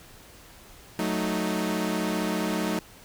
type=chord; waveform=sawtooth; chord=D# diminished; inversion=first; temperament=equal; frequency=185 / 220 / 311.1 Hz; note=F#3 / A3 / D#4; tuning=0 / 0 / 0 cents; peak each=-26 dBFS; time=0.99-2.79 s; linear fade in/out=2 ms; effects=pink hiss -50 dBFS RMS until 3.04 s